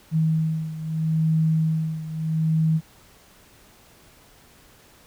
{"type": "beating tone pair", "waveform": "sine", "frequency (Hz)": [159, 159.77], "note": ["D#3", "D#3"], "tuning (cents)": [38, 46], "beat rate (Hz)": 0.77, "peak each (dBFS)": [-21, -25], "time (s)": [0.11, 2.81], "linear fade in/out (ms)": 50, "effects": ["pink hiss -53 dBFS RMS until 5.06 s"]}